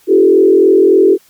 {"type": "tone with frequency modulation", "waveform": "sine", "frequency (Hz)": 382.8, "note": "G4", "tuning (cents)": -41, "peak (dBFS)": -4, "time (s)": [0.07, 1.18], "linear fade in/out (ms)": 50, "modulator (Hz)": 43.5, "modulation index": 1.2, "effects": ["white hiss -49 dBFS RMS until 1.29 s", "MP3 96 kbps"]}